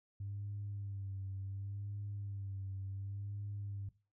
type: tone with vibrato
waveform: sine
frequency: 99.3 Hz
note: G2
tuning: 23 cents sharp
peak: -39 dBFS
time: 0.2-3.89 s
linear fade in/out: 5 ms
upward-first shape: sine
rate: 0.69 Hz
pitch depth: 48 cents each way
effects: noise-tail reverb RT60 0.3 s tail -17 dB re dry + tanh soft clip ceiling -35 dBFS